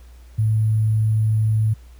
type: tone with sample-and-hold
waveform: sine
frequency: 109.1 Hz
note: A2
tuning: 14 cents flat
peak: -15 dBFS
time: 0.38-1.74 s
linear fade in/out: 10 ms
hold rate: 11025 Hz
effects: added 60 Hz sine -41 dBFS peak until 1.99 s + pink hiss -56 dBFS RMS until 1.99 s